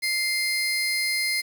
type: tone pair together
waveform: 30% pulse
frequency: 2100 / 5009 Hz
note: C7 / D#8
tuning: +6 / +11 cents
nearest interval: octave + minor third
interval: 1505 cents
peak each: -21 / -26 dBFS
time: 0.02-1.42 s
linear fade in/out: 20 ms
effects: 8-bit